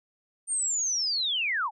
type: linear sweep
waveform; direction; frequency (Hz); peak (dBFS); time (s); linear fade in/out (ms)
sine; down; 8930 to 766; -25; 0.47-1.71; 50
effects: none